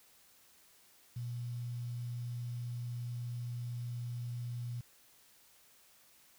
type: tone with quantisation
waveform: sine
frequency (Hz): 120.6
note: B2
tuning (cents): -41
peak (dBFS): -37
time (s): 1.16-4.81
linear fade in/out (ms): 5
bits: 10
effects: white hiss -64 dBFS RMS until 6.38 s